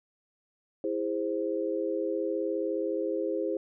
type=chord; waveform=sine; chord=E augmented; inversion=none; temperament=equal with one note detuned; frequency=329.6 / 408.9 / 523.3 Hz; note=E4 / G#4 / B#4; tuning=0 / -27 / 0 cents; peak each=-32 dBFS; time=0.84-3.57 s; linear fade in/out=2 ms; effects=none